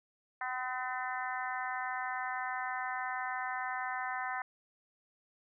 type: harmonic tone with a mistuned harmonic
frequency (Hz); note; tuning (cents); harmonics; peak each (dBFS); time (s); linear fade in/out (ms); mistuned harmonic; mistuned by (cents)
253.8; B3; +47; 3 / 4 / 5 / 6 / 7 / 8; -39 / -41 / -43 / -42 / -41 / -46; 0.41-4.42; 2; 7; +18
effects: none